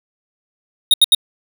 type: tone bursts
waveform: square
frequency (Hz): 3729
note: A#7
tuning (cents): 0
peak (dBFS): -7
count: 3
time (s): 0.91-1.148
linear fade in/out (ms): 2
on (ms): 28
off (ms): 77
effects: none